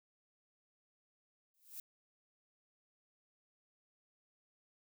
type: noise with exponential growth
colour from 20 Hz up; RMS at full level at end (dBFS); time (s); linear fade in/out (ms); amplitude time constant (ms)
violet; -43; 1.54-1.8; 2; 56
effects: none